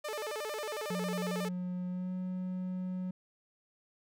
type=tone with vibrato; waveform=sawtooth; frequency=510 Hz; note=C5; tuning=44 cents flat; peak=-32 dBFS; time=0.04-1.49 s; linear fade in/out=10 ms; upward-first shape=square; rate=11 Hz; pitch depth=280 cents each way
type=tone with pitch glide; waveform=triangle; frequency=180.5 to 183.76 Hz; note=F#3 to F#3; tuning=-43 to -12 cents; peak=-32 dBFS; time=0.9-3.11 s; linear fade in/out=5 ms; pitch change=+31 cents; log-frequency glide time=1.88-2.12 s
effects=none